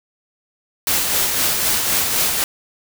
white noise with tremolo, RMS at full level -17 dBFS, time 0.87-2.44 s, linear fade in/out 2 ms, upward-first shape sine, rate 3.9 Hz, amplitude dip 35%, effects none

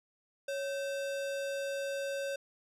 sine tone with sample-and-hold, 554.4 Hz, C#5, in tune, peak -33 dBFS, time 0.48-2.36 s, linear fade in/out 5 ms, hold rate 2100 Hz, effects low-pass 10000 Hz 12 dB/octave

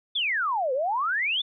sine exponential two-way sweep, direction down then up, 3600 to 495.6 to 3600 Hz, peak -23 dBFS, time 0.15-1.42 s, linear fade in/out 10 ms, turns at 0.73 s, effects none

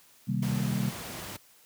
sine chord, C minor seventh, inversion none, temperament just, 130.81 / 156.98 / 196.22 / 235.5 Hz, C3 / Eb3 / G3 / Bb3, 0 / +16 / +2 / +18 cents, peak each -30 / -34 / -30 / -35 dBFS, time 0.27-0.91 s, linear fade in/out 20 ms
pink noise, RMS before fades -39 dBFS, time 0.42-1.37 s, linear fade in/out 10 ms
effects white hiss -59 dBFS RMS until 1.65 s + high-pass 80 Hz 12 dB/octave

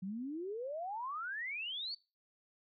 sine exponential sweep, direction up, 180 to 4627 Hz, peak -38 dBFS, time 0.02-1.95 s, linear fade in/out 10 ms, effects noise-tail reverb RT60 0.3 s tail -22 dB re dry

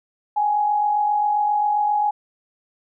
sine tone pair together, 788 / 835.5 Hz, G5 / G#5, +9 / +10 cents, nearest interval minor second, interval 101 cents, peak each -28 / -17 dBFS, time 0.36-2.11 s, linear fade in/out 10 ms, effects none

